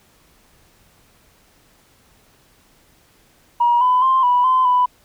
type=tone with pitch steps; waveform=sine; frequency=955 / 1003 / 1049 / 983 / 1028 / 993 Hz; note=A#5 / B5 / C6 / B5 / C6 / B5; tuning=+42 / +26 / +4 / -8 / -31 / +9 cents; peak=-11 dBFS; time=3.6-4.86 s; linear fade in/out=10 ms; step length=210 ms; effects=tanh soft clip ceiling -7 dBFS + pink hiss -55 dBFS RMS until 5.04 s